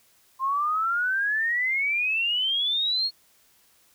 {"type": "exponential sweep", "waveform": "sine", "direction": "up", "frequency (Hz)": [1046.5, 4356], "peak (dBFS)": -22, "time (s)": [0.39, 3.11], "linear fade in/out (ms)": 50, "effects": ["white hiss -61 dBFS RMS until 3.94 s"]}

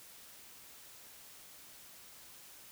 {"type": "silence", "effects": ["white hiss -55 dBFS RMS until 2.71 s"]}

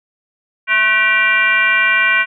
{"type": "tone with frequency modulation", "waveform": "sine", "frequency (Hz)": 1935, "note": "B6", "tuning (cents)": -36, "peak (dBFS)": -10, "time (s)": [0.67, 2.26], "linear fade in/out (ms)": 50, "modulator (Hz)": 426, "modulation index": 1.6, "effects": []}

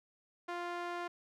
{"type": "tone with band-pass filter", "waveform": "sawtooth", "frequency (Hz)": 349.2, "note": "F4", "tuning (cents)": 0, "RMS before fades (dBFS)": -40, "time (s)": [0.48, 1.08], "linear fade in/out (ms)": 10, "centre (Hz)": 1100, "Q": 0.83, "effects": []}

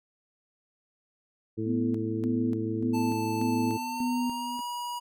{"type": "harmonic tone", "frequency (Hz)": 110, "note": "A2", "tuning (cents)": 0, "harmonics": [1, 2, 3, 4], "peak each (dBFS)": [-34, -35, -31, -37], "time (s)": [1.57, 3.78], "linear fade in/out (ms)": 20}
{"type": "tone with tremolo", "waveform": "sine", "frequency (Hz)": 246.9, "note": "B3", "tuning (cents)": 0, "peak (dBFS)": -26, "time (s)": [1.65, 4.61], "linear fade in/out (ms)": 50, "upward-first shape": "square", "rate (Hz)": 1.7, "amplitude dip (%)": 70}
{"type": "tone with pitch glide", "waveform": "square", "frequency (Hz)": [880, 965.2], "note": ["A5", "B5"], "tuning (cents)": [0, -40], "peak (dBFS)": -33, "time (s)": [2.93, 5], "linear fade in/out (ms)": 20, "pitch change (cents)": 160, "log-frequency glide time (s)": [3.68, 4.63]}
{"effects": []}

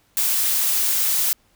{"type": "noise", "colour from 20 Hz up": "blue", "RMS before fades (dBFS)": -20, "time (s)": [0.17, 1.33], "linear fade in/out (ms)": 0, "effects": ["pink hiss -61 dBFS RMS until 1.55 s"]}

